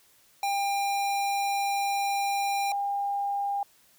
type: tone pair in turn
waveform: square / sine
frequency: 799 / 803.5 Hz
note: G5 / G5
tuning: +33 / +43 cents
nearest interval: unison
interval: 10 cents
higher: second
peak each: -26 dBFS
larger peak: neither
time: 0.43-2.72 / 2.72-3.63 s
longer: first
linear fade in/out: 2 ms
effects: white hiss -61 dBFS RMS until 3.98 s